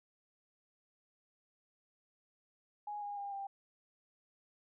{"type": "tone with pitch steps", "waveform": "sine", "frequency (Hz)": [830.6, 817.3, 804.2, 791.3], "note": ["G#5", "G#5", "G5", "G5"], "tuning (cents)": [0, -28, 44, 16], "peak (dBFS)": -39, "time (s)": [2.87, 3.47], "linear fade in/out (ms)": 5, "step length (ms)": 150, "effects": []}